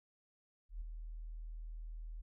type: tone with ADSR envelope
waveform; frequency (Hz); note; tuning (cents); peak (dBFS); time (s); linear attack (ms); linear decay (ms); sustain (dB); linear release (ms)
sine; 40.02; D#1; +50; -38; 0.69-2.22; 120; 10; -5; 15
effects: none